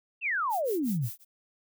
sine exponential sweep, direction down, 2794 to 102.5 Hz, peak -26 dBFS, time 0.21-1.1 s, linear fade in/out 50 ms
violet noise with tremolo, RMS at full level -39 dBFS, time 0.49-1.25 s, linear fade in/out 50 ms, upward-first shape sine, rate 5.4 Hz, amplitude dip 100%
effects none

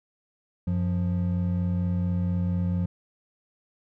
triangle tone pair together, 92.5 / 176.85 Hz, F#2 / F3, 0 / +22 cents, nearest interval major seventh, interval 1122 cents, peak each -24 dBFS, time 0.67-2.86 s, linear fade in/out 5 ms, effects none

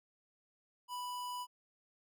square tone, 987.8 Hz, B5, in tune, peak -40 dBFS, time 0.88-1.47 s, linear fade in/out 50 ms, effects none

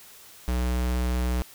square tone, 61.74 Hz, B1, in tune, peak -24 dBFS, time 0.48-1.42 s, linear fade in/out 0 ms, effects white hiss -49 dBFS RMS until 1.54 s

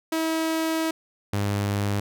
sawtooth tone pair in turn, 322.2 / 101.49 Hz, E4 / G#2, -39 / -39 cents, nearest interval octave + minor sixth, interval 2000 cents, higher first, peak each -19 dBFS, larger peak neither, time 0.12-0.91 / 1.33-2 s, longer first, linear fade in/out 5 ms, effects none

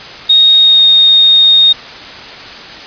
sine tone with pitch glide, 3729 to 3703 Hz, A#7 to A#7, 0 to -12 cents, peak -3 dBFS, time 0.29-1.73 s, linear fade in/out 10 ms, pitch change -12 cents, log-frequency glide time 0.6-0.84 s, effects white hiss -28 dBFS RMS until 2.86 s + resampled to 11025 Hz

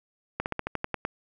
slowing click train, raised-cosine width 0.5 ms, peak -13 dBFS, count 9, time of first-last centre 0.4-1.051 s, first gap 59 ms, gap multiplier 1.09, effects none

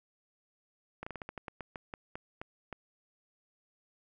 slowing click train, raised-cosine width 0.5 ms, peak -25 dBFS, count 14, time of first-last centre 1.03-2.727 s, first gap 35 ms, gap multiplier 1.2, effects none

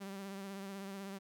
sawtooth tone with vibrato, 196 Hz, G3, in tune, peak -39 dBFS, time 0-1.19 s, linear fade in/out 20 ms, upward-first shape triangle, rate 16 Hz, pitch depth 42 cents each way, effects none

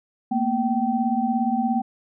sine tone cluster, 225.5 / 242.6 / 773 Hz, A3 / B3 / G5, +43 / -31 / -24 cents, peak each -24 dBFS, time 0.31-1.82 s, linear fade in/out 10 ms, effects none

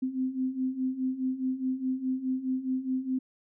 sine beating tone pair, 256.2 / 261 Hz, C4 / C4, -36 / -4 cents, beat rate 4.8 Hz, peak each -33 / -29 dBFS, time 0.02-3.19 s, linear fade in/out 10 ms, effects none

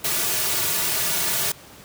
white noise with comb filter, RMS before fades -23 dBFS, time 0.04-1.52 s, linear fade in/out 5 ms, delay 3.8 ms, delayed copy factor -0.9, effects pink hiss -45 dBFS RMS until 1.84 s + high-pass 80 Hz 12 dB/octave

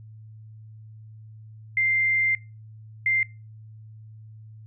sine tone bursts at uneven times, 2093 Hz, C7, in tune, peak -19 dBFS, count 2, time 1.77-2.35 / 3.06-3.23 s, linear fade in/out 2 ms, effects noise-tail reverb RT60 0.3 s tail -23 dB re dry + added 109 Hz sine -42 dBFS peak until 4.66 s

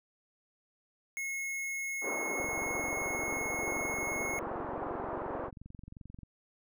square tone, 2173 Hz, C#7, 35 cents flat, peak -35 dBFS, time 1.17-4.39 s, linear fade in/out 0 ms
pink band-pass noise, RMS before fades -38 dBFS, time 2.01-5.51 s, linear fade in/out 50 ms, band 290 to 1200 Hz, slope 24 dB/octave
click train, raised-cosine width 5 ms, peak -35 dBFS, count 88, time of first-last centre 2.4-6.233 s, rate 22.7 Hz
effects none

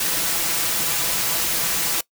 white noise with comb filter, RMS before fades -22 dBFS, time 0-2.01 s, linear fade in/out 5 ms, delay 6 ms, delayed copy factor +0.6, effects noise-tail reverb RT60 0.1 s tail -21 dB re dry

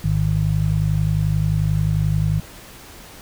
harmonic tone, 51.3 Hz, G#1, 21 cents flat, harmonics 1 / 2 / 3, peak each -24 / -20 / -19 dBFS, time 0.04-2.4 s, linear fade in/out 5 ms, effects pink hiss -41 dBFS RMS until 3.21 s

